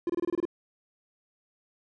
triangle tone bursts, 345.4 Hz, F4, 19 cents flat, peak -23 dBFS, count 8, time 0.07-0.453 s, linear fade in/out 2 ms, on 26 ms, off 25 ms, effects none

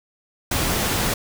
pink noise, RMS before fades -22 dBFS, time 0.51-1.14 s, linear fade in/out 5 ms, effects none

